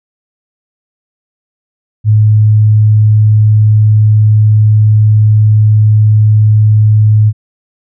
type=tone; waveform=sine; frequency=107.1 Hz; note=A2; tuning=46 cents flat; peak=-3 dBFS; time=2.04-7.33 s; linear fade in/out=50 ms; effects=none